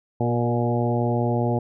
harmonic tone with a mistuned harmonic, 119.7 Hz, A#2, 46 cents sharp, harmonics 1 / 2 / 3 / 4 / 5 / 6 / 7, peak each -23 / -26 / -28 / -29 / -30 / -31 / -31 dBFS, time 0.2-1.59 s, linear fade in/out 5 ms, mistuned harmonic 4, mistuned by -18 cents, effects none

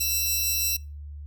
10% pulse tone cluster, 2666 / 4002 / 5740 Hz, E7 / B7 / F8, +19 / +22 / +47 cents, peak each -21 dBFS, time 0-0.77 s, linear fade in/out 10 ms, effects noise-tail reverb RT60 0.3 s tail -25 dB re dry + added 73 Hz sine -36 dBFS peak until 1.26 s

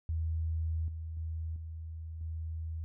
sine tone with level steps, 80.7 Hz, E2, 36 cents flat, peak -30 / -37 / -34 / -39 / -35 dBFS, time 0.09-2.84 s, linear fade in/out 0 ms, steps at 0.88 / 1.17 / 1.56 / 2.21 s, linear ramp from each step 2 ms, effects none

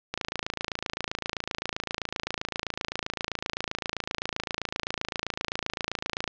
click train, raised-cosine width 0.2 ms, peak -11 dBFS, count 171, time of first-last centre 0.14-6.277 s, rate 27.7 Hz, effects low-pass 5000 Hz 12 dB/octave

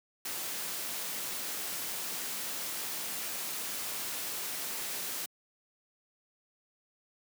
white noise, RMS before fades -37 dBFS, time 0.25-5.26 s, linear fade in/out 5 ms, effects high-pass 150 Hz 12 dB/octave

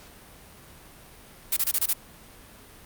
blue noise bursts, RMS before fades -23 dBFS, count 6, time 1.52-1.932 s, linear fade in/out 5 ms, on 47 ms, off 26 ms, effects pink hiss -49 dBFS RMS until 2.85 s + Opus 48 kbps

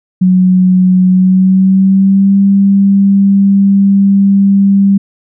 sine tone with pitch glide, 184.2 to 197.42 Hz, F#3 to G3, -7 to +13 cents, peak -4 dBFS, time 0.21-4.98 s, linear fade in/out 10 ms, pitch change +120 cents, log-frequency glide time 1.08-2.37 s, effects none

